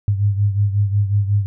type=beating tone pair; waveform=sine; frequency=100.6 / 106.1 Hz; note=G2 / G#2; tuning=+45 / +38 cents; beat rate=5.5 Hz; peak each=-15 / -21 dBFS; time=0.08-1.46 s; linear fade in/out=0 ms; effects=none